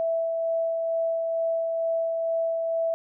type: tone with tremolo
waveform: sine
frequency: 659.3 Hz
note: E5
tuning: in tune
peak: -22 dBFS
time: 0-2.94 s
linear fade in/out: 0 ms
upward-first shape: sine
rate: 2.2 Hz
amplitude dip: 25%
effects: none